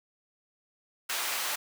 pink high-pass noise, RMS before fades -32 dBFS, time 1.09-1.56 s, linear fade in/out 10 ms, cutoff 1000 Hz, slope 12 dB/octave, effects none

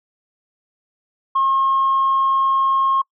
sine tone, 1077 Hz, C6, 50 cents sharp, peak -13 dBFS, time 1.35-3.02 s, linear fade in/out 10 ms, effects noise-tail reverb RT60 0.1 s tail -26 dB re dry + tanh soft clip ceiling -10 dBFS

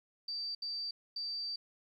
sine tone bursts at uneven times, 4649 Hz, D8, 18 cents flat, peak -36 dBFS, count 3, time 0.28-0.55 / 0.62-0.91 / 1.16-1.56 s, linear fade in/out 5 ms, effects 12-bit

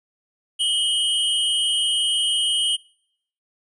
square tone pair together, 2935 / 3161 Hz, F#7 / G7, -15 / +14 cents, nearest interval minor second, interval 129 cents, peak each -22 dBFS, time 0.59-2.77 s, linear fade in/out 20 ms, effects noise-tail reverb RT60 0.7 s tail -24 dB re dry + resampled to 24000 Hz

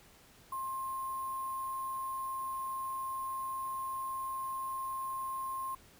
sine tone with sample-and-hold, 1060 Hz, C6, 22 cents sharp, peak -35 dBFS, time 0.52-5.75 s, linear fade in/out 5 ms, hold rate 11025 Hz, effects pink hiss -60 dBFS RMS until 5.99 s

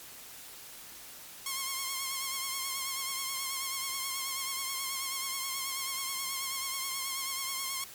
5% pulse tone with vibrato, 1074 Hz, C6, 45 cents sharp, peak -21 dBFS, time 1.46-7.84 s, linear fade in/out 2 ms, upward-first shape triangle, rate 9.3 Hz, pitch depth 54 cents each way, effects white hiss -48 dBFS RMS until 7.94 s + MP3 96 kbps

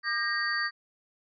sine tone cluster, 1201 / 1605 / 1875 / 4592 Hz, D6 / G6 / A#6 / D8, +38 / +40 / +10 / -40 cents, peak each -34 / -32 / -30 / -34 dBFS, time 0.03-0.71 s, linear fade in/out 50 ms, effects none

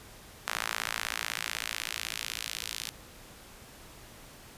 sawtooth tone with high-pass filter sweep, 56 Hz, A1, 31 cents sharp, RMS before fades -36 dBFS, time 0.47-2.9 s, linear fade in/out 5 ms, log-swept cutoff 1300 to 3500 Hz, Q 1.1, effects pink hiss -51 dBFS RMS until 4.57 s + resampled to 32000 Hz

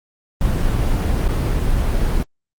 brown noise with dropouts, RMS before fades -17 dBFS, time 0.41-2.23 s, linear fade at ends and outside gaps 2 ms, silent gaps 1.28-1.287 s, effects Opus 24 kbps

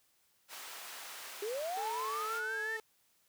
pink high-pass noise, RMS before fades -47 dBFS, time 0.48-2.42 s, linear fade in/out 50 ms, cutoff 910 Hz, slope 12 dB/octave
sine linear sweep, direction up, 393.2 to 1834 Hz, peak -35 dBFS, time 1.42-2.77 s, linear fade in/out 5 ms
sawtooth tone with vibrato, 440 Hz, A4, in tune, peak -38 dBFS, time 1.77-2.8 s, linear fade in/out 2 ms, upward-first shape sine, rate 5.6 Hz, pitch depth 18 cents each way
effects white hiss -72 dBFS RMS until 3.28 s

